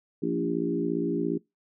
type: harmonic tone with a mistuned harmonic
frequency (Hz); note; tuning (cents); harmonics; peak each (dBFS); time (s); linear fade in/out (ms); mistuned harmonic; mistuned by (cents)
57.3; A#1; -29; 3 / 4 / 5 / 6 / 7; -33 / -33 / -29 / -31 / -32; 0.22-1.38; 10; 5; +17
effects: noise-tail reverb RT60 0.2 s tail -23 dB re dry